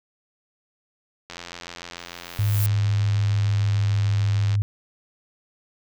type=click train; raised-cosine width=0.2 ms; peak=-18 dBFS; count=283; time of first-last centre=1.3-4.553 s; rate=86.7 Hz
type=noise with exponential growth; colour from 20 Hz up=violet; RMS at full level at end=-27 dBFS; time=1.97-2.66 s; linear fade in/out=1 ms; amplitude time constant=150 ms
type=tone with pitch glide; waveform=sine; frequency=103.83 to 102.76 Hz; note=G#2 to G#2; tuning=0 to -18 cents; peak=-18 dBFS; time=2.39-4.62 s; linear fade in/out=0 ms; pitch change=-18 cents; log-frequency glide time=2.69-4 s
effects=none